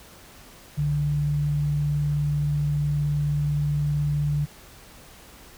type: tone pair together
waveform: sine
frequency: 62.4 / 146.83 Hz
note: B1 / D3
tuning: +19 / 0 cents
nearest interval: octave + minor third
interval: 1481 cents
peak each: -33 / -21 dBFS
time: 0.77-4.46 s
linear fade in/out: 20 ms
effects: pink hiss -48 dBFS RMS until 5.57 s